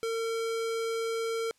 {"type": "tone", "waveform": "square", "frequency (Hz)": 454.5, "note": "A#4", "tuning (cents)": -44, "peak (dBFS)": -30, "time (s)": [0.03, 1.51], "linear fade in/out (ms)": 0, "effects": ["white hiss -68 dBFS RMS until 1.58 s", "low-pass 10000 Hz 12 dB/octave"]}